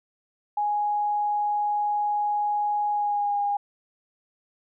sine tone with pitch glide, 830.6 to 814.4 Hz, G#5 to G#5, 0 to -34 cents, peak -22 dBFS, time 0.57-3.57 s, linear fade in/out 5 ms, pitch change -34 cents, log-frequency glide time 2.91-3.4 s, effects none

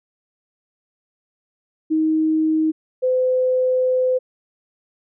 sine tone pair in turn, 314.8 / 510.3 Hz, D#4 / C5, +20 / -43 cents, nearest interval minor sixth, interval 837 cents, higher second, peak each -15 dBFS, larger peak neither, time 1.9-2.72 / 3.02-4.19 s, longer second, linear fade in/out 20 ms, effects none

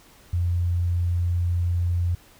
sine tone, 87.31 Hz, F2, in tune, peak -20 dBFS, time 0.33-2.15 s, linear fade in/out 5 ms, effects pink hiss -53 dBFS RMS until 2.39 s

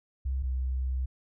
sine tone pair in turn, 65.9 / 64.39 Hz, C2 / C2, +13 / -27 cents, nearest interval unison, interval 40 cents, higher first, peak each -27 dBFS, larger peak neither, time 0.25-0.43 / 0.43-1.06 s, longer second, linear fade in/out 10 ms, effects none

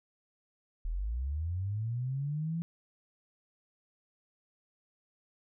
sine linear sweep, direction up, 37 to 170 Hz, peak -31 dBFS, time 0.85-2.62 s, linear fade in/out 0 ms, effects none

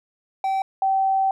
triangle / sine tone pair in turn, 772 / 772 Hz, G5 / G5, -27 / -27 cents, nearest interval unison, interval 0 cents, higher neither, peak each -18 / -17 dBFS, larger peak second, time 0.44-0.62 / 0.82-1.31 s, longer second, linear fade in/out 2 ms, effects none

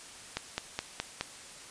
click train, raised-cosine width 0.2 ms, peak -14 dBFS, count 5, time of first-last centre 0.37-1.21 s, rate 4.76 Hz, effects white hiss -48 dBFS RMS until 1.7 s + resampled to 22050 Hz

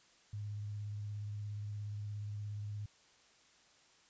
sine tone with vibrato, 103.83 Hz, G#2, in tune, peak -39 dBFS, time 0.33-2.86 s, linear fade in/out 5 ms, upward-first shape sine, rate 17 Hz, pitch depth 22 cents each way, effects white hiss -66 dBFS RMS until 4.09 s + resampled to 16000 Hz

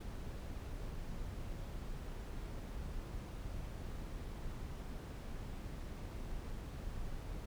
brown noise, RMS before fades -44 dBFS, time 0-7.46 s, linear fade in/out 10 ms, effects none

